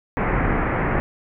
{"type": "low-pass noise", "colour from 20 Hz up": "pink", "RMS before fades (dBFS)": -21, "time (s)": [0.17, 1], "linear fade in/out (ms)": 0, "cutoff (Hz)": 2200, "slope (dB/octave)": 48, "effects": []}